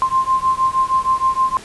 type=beating tone pair; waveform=sine; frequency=1046.5 / 1052.9 Hz; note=C6 / C6; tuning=0 / +11 cents; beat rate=6.4 Hz; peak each=-17 dBFS; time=0.02-1.57 s; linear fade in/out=0 ms; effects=pink hiss -37 dBFS RMS until 1.64 s + resampled to 24000 Hz